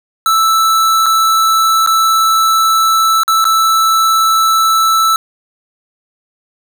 square tone with dropouts, 1318.5 Hz, E6, in tune, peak -9 dBFS, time 0.26-5.16 s, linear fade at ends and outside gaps 1 ms, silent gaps 1.06-1.064 / 1.863-1.873 / 3.234-3.279 / 3.443-3.452 s, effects none

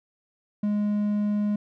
triangle tone, 207.7 Hz, G#3, in tune, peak -20 dBFS, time 0.63-1.56 s, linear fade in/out 5 ms, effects none

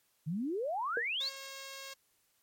sine exponential sweep, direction up, 144.4 to 4799 Hz, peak -32 dBFS, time 0.26-1.3 s, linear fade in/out 20 ms
sine tone with exponential decay, 470 Hz, A#4, 14 cents sharp, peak -28 dBFS, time 0.97-1.06 s, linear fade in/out 2 ms, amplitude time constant 19 ms
5% pulse tone, 543 Hz, C#5, 36 cents flat, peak -32 dBFS, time 1.2-1.94 s, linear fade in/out 10 ms
effects white hiss -73 dBFS RMS until 2.42 s + MP3 64 kbps

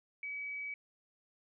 sine tone, 2279 Hz, C#7, 47 cents sharp, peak -38 dBFS, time 0.23-0.74 s, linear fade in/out 2 ms, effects none

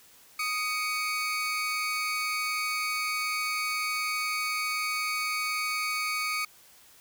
30% pulse tone pair together, 1244.3 / 2248 Hz, D#6 / C#7, 0 / +24 cents, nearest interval minor seventh, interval 1024 cents, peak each -29 / -28 dBFS, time 0.39-6.45 s, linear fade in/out 5 ms, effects white hiss -56 dBFS RMS until 7 s

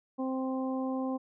harmonic tone, 261.6 Hz, C4, in tune, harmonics 1 / 2 / 3 / 4, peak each -31 / -37 / -41 / -43 dBFS, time 0.18-1.18 s, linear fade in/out 20 ms, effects none

